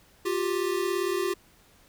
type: tone pair together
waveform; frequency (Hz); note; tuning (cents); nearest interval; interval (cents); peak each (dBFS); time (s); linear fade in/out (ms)
square; 353.4 / 391.1; F4 / G4; +21 / -4; major second; 175; -29 / -29; 0.25-1.34; 10
effects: pink hiss -59 dBFS RMS until 1.88 s